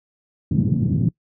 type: band-pass noise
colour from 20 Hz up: pink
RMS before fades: -19 dBFS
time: 0.51-1.09 s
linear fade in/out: 5 ms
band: 120 to 220 Hz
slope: 24 dB/octave
effects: noise-tail reverb RT60 0.1 s tail -23 dB re dry